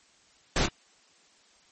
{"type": "noise with echo", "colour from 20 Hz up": "pink", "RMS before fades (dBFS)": -25, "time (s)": [0.56, 0.66], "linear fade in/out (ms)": 2, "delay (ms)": 27, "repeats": 1, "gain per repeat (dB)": -7, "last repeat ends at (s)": 0.687, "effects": ["white hiss -61 dBFS RMS until 1.71 s", "MP3 32 kbps"]}